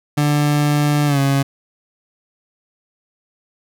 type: tone with pitch glide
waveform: 30% pulse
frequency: 147.2 to 138.14 Hz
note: D3 to C#3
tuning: +4 to -6 cents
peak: -11 dBFS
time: 0.17-1.43 s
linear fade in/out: 10 ms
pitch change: -110 cents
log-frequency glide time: 1.06-1.19 s
effects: none